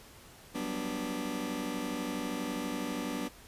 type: chord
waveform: sawtooth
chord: G major seventh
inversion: third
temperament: just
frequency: 183.75 / 196 / 245 / 294 Hz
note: F#3 / G3 / B3 / D4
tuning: -12 / 0 / -14 / +2 cents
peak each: -39 / -38 / -33 / -33 dBFS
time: 0.54-3.29 s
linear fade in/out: 20 ms
effects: pink hiss -54 dBFS RMS until 3.47 s + resampled to 32000 Hz